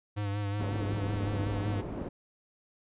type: tone with vibrato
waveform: square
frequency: 101.8 Hz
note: G#2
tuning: 34 cents flat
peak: -31 dBFS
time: 0.16-1.82 s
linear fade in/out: 20 ms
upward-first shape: sine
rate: 5.4 Hz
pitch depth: 40 cents each way
type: low-pass noise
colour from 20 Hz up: white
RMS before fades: -37 dBFS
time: 0.59-2.09 s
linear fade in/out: 10 ms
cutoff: 370 Hz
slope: 12 dB/octave
effects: resampled to 8000 Hz